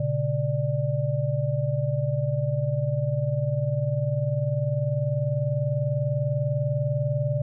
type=tone cluster; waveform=sine; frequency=119.3 / 139.4 / 589 Hz; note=A#2 / C#3 / D5; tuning=+41 / +10 / +5 cents; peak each=-27 / -25 / -29 dBFS; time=0-7.42 s; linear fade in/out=5 ms; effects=none